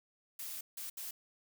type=noise bursts at uneven times; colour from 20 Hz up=blue; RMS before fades=-43 dBFS; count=3; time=0.39-0.61 / 0.77-0.9 / 0.97-1.11 s; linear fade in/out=5 ms; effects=none